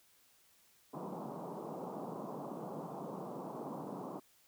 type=band-pass noise; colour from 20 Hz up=pink; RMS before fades=-44 dBFS; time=0.93-4.2 s; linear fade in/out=10 ms; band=150 to 1100 Hz; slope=48 dB/octave; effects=white hiss -68 dBFS RMS until 4.47 s